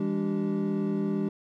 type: tone cluster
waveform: triangle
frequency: 165.9 / 203.7 / 294.5 / 385.9 Hz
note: E3 / G#3 / D4 / G4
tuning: +11 / -33 / +5 / -27 cents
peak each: -32 / -26 / -31 / -31 dBFS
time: 0-1.29 s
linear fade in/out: 5 ms
effects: none